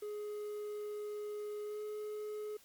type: tone with pitch glide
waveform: triangle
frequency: 418.6 to 423.5 Hz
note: G#4 to G#4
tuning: +14 to +34 cents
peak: -37 dBFS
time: 0.02-2.57 s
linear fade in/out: 5 ms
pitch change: +20 cents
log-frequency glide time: 1.65-1.81 s
effects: white hiss -63 dBFS RMS until 2.64 s + MP3 96 kbps